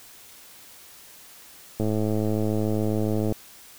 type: click train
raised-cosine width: 2 ms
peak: -13 dBFS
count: 164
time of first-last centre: 1.8-3.323 s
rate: 107 Hz
effects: white hiss -48 dBFS RMS until 3.78 s